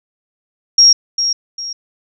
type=tone with echo; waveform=sine; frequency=5590 Hz; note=F8; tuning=1 cent sharp; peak=-4 dBFS; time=0.78-0.93 s; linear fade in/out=5 ms; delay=400 ms; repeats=2; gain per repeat=-9 dB; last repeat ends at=1.73 s; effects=none